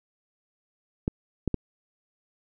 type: clicks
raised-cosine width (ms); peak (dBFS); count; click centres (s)
3; -12; 3; 1.079 / 1.477 / 1.543
effects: none